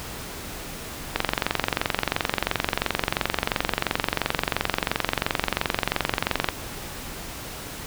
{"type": "click train", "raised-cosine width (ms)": 0.3, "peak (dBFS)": -4, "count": 123, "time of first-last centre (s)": [1.16, 6.488], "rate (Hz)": 22.9, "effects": ["pink hiss -36 dBFS RMS until 7.86 s"]}